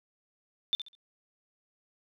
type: tone with echo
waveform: sine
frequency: 3560 Hz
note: A7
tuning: 20 cents sharp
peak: -24 dBFS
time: 0.73-0.75 s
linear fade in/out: 0 ms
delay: 67 ms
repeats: 3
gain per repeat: -11 dB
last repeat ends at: 0.951 s
effects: none